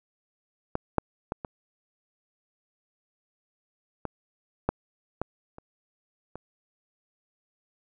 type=clicks; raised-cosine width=1 ms; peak=-13 / -7 / -15 / -20 / -17 / -9 / -14 / -29 / -24 dBFS; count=9; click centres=0.754 / 0.983 / 1.321 / 1.448 / 4.053 / 4.69 / 5.216 / 5.584 / 6.356 s; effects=none